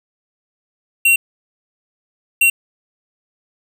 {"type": "tone bursts at uneven times", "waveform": "square", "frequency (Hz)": 2742, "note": "F7", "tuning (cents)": -32, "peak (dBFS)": -10, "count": 2, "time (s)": [[1.05, 1.16], [2.41, 2.5]], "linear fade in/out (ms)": 5, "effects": ["7-bit"]}